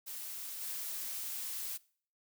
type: noise with level steps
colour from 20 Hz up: blue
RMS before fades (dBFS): -43 / -40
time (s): 0.06-1.78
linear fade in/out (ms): 20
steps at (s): 0.61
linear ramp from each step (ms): 2
effects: noise-tail reverb RT60 0.5 s tail -22 dB re dry